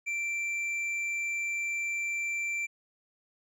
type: tone with hard clipping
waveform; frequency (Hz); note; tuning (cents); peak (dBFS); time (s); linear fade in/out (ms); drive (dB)
sine; 2349; D7; 0; -31; 0.06-2.67; 20; 5
effects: none